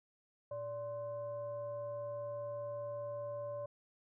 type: tone with frequency modulation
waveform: sine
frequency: 580 Hz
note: D5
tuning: 22 cents flat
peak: -39 dBFS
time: 0.51-3.66 s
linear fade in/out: 5 ms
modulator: 465 Hz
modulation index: 0.49
effects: none